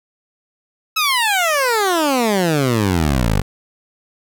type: exponential sweep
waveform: 15% pulse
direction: down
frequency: 1318.5 to 46.25 Hz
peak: -8 dBFS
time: 0.96-3.42 s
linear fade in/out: 10 ms
effects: none